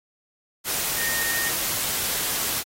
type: tone in noise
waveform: sine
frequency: 1848 Hz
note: A#6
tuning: 16 cents flat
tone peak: -27 dBFS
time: 0.96-1.52 s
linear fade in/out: 50 ms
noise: white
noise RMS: -26 dBFS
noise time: 0.64-2.64 s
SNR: -4 dB
effects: AAC 48 kbps